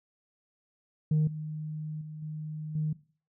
sine tone with level steps, 154.1 Hz, D#3, 16 cents flat, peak -20 / -33 / -38 / -34 / -26 dBFS, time 1.11-2.93 s, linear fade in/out 5 ms, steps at 1.27 / 2.01 / 2.22 / 2.75 s, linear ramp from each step 5 ms, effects noise-tail reverb RT60 0.4 s tail -19 dB re dry + tanh soft clip ceiling -20 dBFS

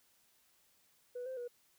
sine tone with pitch steps, 492.5 / 520 / 484.4 Hz, B4 / C5 / B4, -5 / -11 / -34 cents, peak -38 dBFS, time 1.15-1.48 s, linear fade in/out 10 ms, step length 110 ms, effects tanh soft clip ceiling -37 dBFS + white hiss -71 dBFS RMS until 1.78 s

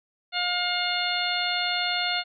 harmonic tone, 712 Hz, F5, 33 cents sharp, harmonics 1 / 2 / 3 / 4 / 5 / 6, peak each -31 / -31 / -31 / -31 / -31 / -31 dBFS, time 0.32-2.24 s, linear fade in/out 50 ms, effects none

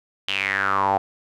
sawtooth tone with band-pass filter sweep, 98 Hz, G2, in tune, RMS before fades -22 dBFS, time 0.28-0.98 s, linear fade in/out 5 ms, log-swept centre 3100 to 740 Hz, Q 6.8, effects none

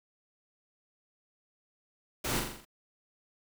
pink noise with echo, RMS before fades -33 dBFS, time 2.24-2.4 s, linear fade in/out 10 ms, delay 42 ms, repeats 6, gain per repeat -4 dB, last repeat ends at 2.652 s, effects none

